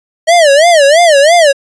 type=tone with vibrato; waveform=square; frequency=622.3 Hz; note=D#5; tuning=in tune; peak=-4 dBFS; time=0.27-1.53 s; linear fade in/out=20 ms; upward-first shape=sine; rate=3 Hz; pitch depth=210 cents each way; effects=resampled to 22050 Hz